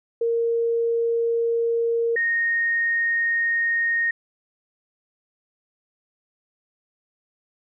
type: tone pair in turn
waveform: sine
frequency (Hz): 463.9 / 1855.6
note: A#4 / A#6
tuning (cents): -8 / -8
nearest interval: 2 octaves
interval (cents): 2400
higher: second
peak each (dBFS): -19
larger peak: neither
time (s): 0.21-2.16 / 2.16-4.11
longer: neither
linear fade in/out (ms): 5
effects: none